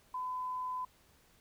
sine tone, 1010 Hz, B5, 39 cents sharp, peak -35 dBFS, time 0.14-0.85 s, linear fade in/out 5 ms, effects pink hiss -66 dBFS RMS until 1.4 s

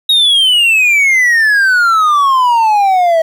triangle exponential sweep, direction down, 3801 to 640 Hz, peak -5 dBFS, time 0.09-3.22 s, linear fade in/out 5 ms, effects 7-bit

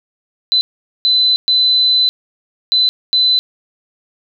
sine tone bursts at uneven times, 4020 Hz, B7, 30 cents sharp, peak -9 dBFS, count 5, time 0.52-0.61 / 1.05-1.36 / 1.48-2.09 / 2.72-2.89 / 3.13-3.39 s, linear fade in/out 0 ms, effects none

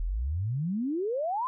sine exponential sweep, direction up, 37.53 to 1061 Hz, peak -27 dBFS, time 0-1.47 s, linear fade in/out 0 ms, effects none

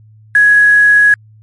sine tone with quantisation, 1672 Hz, G#6, 11 cents sharp, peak -4 dBFS, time 0.35-1.14 s, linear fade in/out 2 ms, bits 5, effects added 108 Hz sine -39 dBFS peak until 1.42 s + MP3 48 kbps

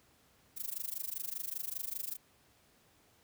violet noise with amplitude modulation, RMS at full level -36 dBFS, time 0.56-2.17 s, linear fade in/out 20 ms, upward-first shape sine, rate 25.1 Hz, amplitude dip 95%, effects pink hiss -67 dBFS RMS until 3.23 s + high-pass 60 Hz 12 dB/octave

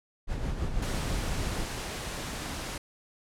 brown noise with tremolo, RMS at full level -29 dBFS, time 0.27-1.66 s, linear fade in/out 50 ms, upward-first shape sine, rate 6.2 Hz, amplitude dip 40%
pink noise, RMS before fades -36 dBFS, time 0.82-2.78 s, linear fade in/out 5 ms
effects low-pass 10000 Hz 12 dB/octave

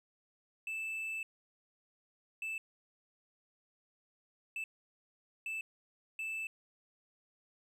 triangle tone bursts at uneven times, 2637 Hz, E7, in tune, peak -35 dBFS, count 5, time 0.67-1.23 / 2.42-2.58 / 4.56-4.64 / 5.46-5.61 / 6.19-6.47 s, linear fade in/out 2 ms, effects none

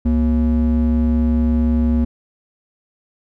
triangle ring-modulated tone, 152.6 Hz, D#3, 33 cents flat, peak -8 dBFS, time 0.05-2.05 s, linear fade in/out 10 ms, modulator 84.6 Hz, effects none

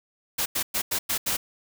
white noise bursts at uneven times, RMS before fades -26 dBFS, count 6, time 0.38-0.46 / 0.55-0.63 / 0.74-0.82 / 0.91-0.99 / 1.09-1.18 / 1.26-1.37 s, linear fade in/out 10 ms, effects none

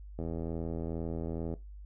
click train, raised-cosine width 2 ms, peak -24 dBFS, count 112, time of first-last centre 0.19-1.539 s, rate 82.3 Hz, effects noise-tail reverb RT60 0.2 s tail -17 dB re dry + added 50 Hz sine -44 dBFS peak until 1.85 s

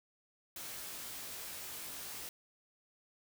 white noise with comb filter, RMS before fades -45 dBFS, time 0.56-2.29 s, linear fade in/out 2 ms, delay 18 ms, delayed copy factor +0.8, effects none

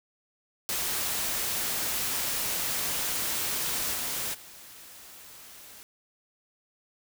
white noise with level steps, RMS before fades -30 / -32 / -48 dBFS, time 0.69-5.83 s, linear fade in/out 0 ms, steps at 3.93 / 4.33 s, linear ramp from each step 20 ms, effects none

